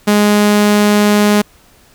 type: tone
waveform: sawtooth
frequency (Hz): 207.7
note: G#3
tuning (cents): 0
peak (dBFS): -4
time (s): 0.07-1.42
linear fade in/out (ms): 10
effects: pink hiss -47 dBFS RMS until 1.94 s